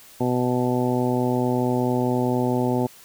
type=harmonic tone; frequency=124.5 Hz; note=B2; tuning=14 cents sharp; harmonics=1 / 2 / 3 / 4 / 5 / 6 / 7; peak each=-26 / -23 / -26 / -29 / -31 / -33 / -30 dBFS; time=0.2-2.87 s; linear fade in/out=10 ms; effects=white hiss -48 dBFS RMS until 3.04 s